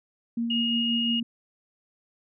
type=tone with tremolo; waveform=sine; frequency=233.1 Hz; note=A#3; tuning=in tune; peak=-24 dBFS; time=0.37-1.23 s; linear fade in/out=5 ms; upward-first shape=sine; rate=5.7 Hz; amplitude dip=30%
type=tone; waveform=sine; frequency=2862 Hz; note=F7; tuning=42 cents sharp; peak=-25 dBFS; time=0.5-1.2 s; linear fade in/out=5 ms
effects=none